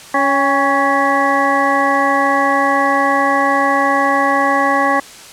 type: harmonic tone with a mistuned harmonic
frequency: 278.9 Hz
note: C#4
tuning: 11 cents sharp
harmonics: 1 / 2 / 3 / 4 / 6 / 7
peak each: -20 / -19 / -17 / -16 / -21 / -20 dBFS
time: 0.14-5 s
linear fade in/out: 5 ms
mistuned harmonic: 3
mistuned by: -50 cents
effects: white hiss -36 dBFS RMS until 5.32 s + low-pass 9000 Hz 12 dB/octave